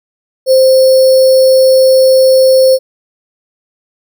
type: tone with sample-and-hold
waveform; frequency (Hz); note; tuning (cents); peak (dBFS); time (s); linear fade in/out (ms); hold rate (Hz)
sine; 523.3; C5; 0; -3; 0.46-2.79; 50; 4900
effects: none